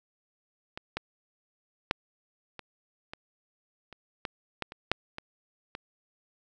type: clicks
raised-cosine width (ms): 0.3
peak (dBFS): -21 / -15 / -8 / -24 / -23 / -29 / -16 / -15 / -26 / -7 / -21 / -21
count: 12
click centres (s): 0.775 / 0.97 / 1.911 / 2.593 / 3.135 / 3.927 / 4.252 / 4.623 / 4.721 / 4.916 / 5.184 / 5.751
effects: none